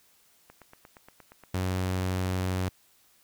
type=click train; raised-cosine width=0.5 ms; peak=-33 dBFS; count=16; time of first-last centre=0.5-2.256 s; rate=8.54 Hz
type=tone; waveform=sawtooth; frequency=92.6 Hz; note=F#2; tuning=2 cents sharp; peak=-23 dBFS; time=1.54-2.69 s; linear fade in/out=5 ms
effects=white hiss -63 dBFS RMS until 3.23 s